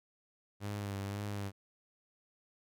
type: tone with vibrato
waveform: sawtooth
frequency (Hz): 100.8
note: G2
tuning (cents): +49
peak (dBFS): -33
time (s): 0.6-1.52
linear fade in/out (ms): 50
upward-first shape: sine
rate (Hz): 1.9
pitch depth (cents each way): 40
effects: none